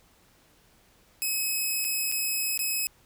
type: tone with dropouts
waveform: 5% pulse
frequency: 2559 Hz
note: D#7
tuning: 48 cents sharp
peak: -17 dBFS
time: 1.22-2.87 s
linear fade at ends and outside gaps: 0 ms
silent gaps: 1.844-1.848 / 2.116-2.122 / 2.576-2.592 s
effects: pink hiss -61 dBFS RMS until 3.05 s